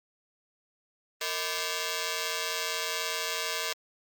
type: ring-modulated tone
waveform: 5% pulse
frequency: 547 Hz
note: C#5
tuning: 23 cents flat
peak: -15 dBFS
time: 1.21-3.73 s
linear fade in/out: 5 ms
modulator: 85.8 Hz
effects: Opus 24 kbps